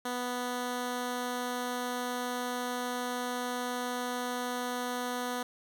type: tone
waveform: 10% pulse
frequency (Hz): 246.9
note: B3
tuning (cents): 0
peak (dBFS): -24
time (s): 0.05-5.43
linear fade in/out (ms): 5
effects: none